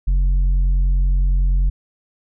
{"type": "tone with tanh clipping", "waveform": "triangle", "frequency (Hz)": 45.28, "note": "F#1", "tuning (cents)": -37, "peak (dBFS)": -14, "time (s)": [0.07, 1.7], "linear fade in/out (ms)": 10, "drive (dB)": 9, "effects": []}